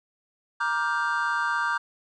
triangle chord, G minor seventh, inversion first, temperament just, 940.8 / 1176 / 1411.2 / 1568 Hz, Bb5 / D6 / F6 / G6, +16 / +2 / +18 / 0 cents, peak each -28 / -27 / -29 / -26 dBFS, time 0.6-1.78 s, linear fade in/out 10 ms, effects resampled to 22050 Hz

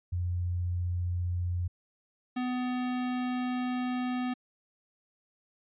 sine / square tone pair in turn, 88.5 / 250.3 Hz, F2 / B3, +23 / +23 cents, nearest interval octave + tritone, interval 1800 cents, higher second, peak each -28 / -30 dBFS, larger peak first, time 0.12-1.68 / 2.36-4.34 s, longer second, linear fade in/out 10 ms, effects resampled to 8000 Hz

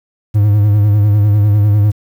triangle tone with vibrato, 103.83 Hz, G#2, in tune, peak -5 dBFS, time 0.34-1.92 s, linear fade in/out 20 ms, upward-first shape sine, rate 10 Hz, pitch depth 50 cents each way, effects 7-bit

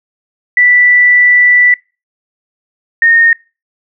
sine tone pair in turn, 1970 / 1842.6 Hz, B6 / A#6, -5 / -21 cents, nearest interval minor second, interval 116 cents, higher first, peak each -4 dBFS, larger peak neither, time 0.57-1.74 / 3.02-3.33 s, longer first, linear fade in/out 2 ms, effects noise-tail reverb RT60 0.3 s tail -24 dB re dry

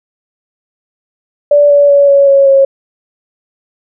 sine tone with pitch steps, 581 / 573.7 / 566.4 / 559.3 / 552.2 / 545.2 Hz, D5 / D5 / C#5 / C#5 / C#5 / C#5, -19 / -41 / +37 / +15 / -7 / -29 cents, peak -3 dBFS, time 1.51-2.65 s, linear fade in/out 5 ms, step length 190 ms, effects none

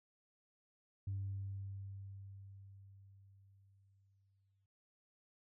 sine tone with exponential decay, 98 Hz, G2, in tune, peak -36 dBFS, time 1.07-4.66 s, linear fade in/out 5 ms, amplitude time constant 780 ms, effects noise-tail reverb RT60 0.7 s tail -24 dB re dry + tanh soft clip ceiling -34 dBFS

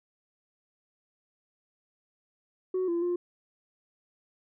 sine tone with pitch steps, 370.9 / 341.6 / 352.2 Hz, F#4 / F4 / F4, +4 / -38 / +15 cents, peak -24 dBFS, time 2.74-3.16 s, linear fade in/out 5 ms, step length 140 ms, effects tanh soft clip ceiling -24 dBFS

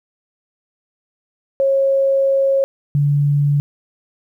sine tone pair in turn, 544 / 144.09 Hz, C#5 / D3, -33 / -33 cents, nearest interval octave + major seventh, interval 2300 cents, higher first, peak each -12 dBFS, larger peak neither, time 1.6-2.64 / 2.95-3.6 s, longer first, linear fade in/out 0 ms, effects 9-bit

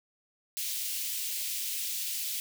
white high-pass noise, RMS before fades -34 dBFS, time 0.57-2.4 s, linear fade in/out 0 ms, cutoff 2500 Hz, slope 24 dB/octave, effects none

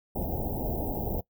pink band-stop noise, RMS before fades -31 dBFS, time 0.15-1.21 s, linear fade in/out 10 ms, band 860 to 14000 Hz, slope 96 dB/octave, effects noise-tail reverb RT60 0.1 s tail -21 dB re dry

